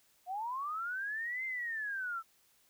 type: linear two-way sweep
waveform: sine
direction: up then down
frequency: 698.5 to 2099 to 1305 Hz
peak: -35 dBFS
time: 0.26-2.23 s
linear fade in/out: 50 ms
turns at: 1.45 s
effects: white hiss -69 dBFS RMS until 2.69 s